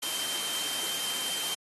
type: tone in noise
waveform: sine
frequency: 3136 Hz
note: G7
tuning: in tune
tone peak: -35 dBFS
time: 0.02-1.55 s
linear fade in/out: 10 ms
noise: white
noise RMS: -33 dBFS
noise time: 0.02-1.55 s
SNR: -5 dB
effects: high-pass 200 Hz 12 dB/octave + AAC 32 kbps